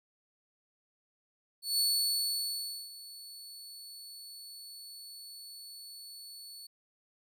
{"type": "tone with ADSR envelope", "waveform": "sawtooth", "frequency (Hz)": 4435, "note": "C#8", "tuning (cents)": 0, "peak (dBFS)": -23, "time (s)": [1.62, 6.67], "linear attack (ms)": 170, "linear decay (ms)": 1100, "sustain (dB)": -20, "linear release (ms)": 7, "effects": []}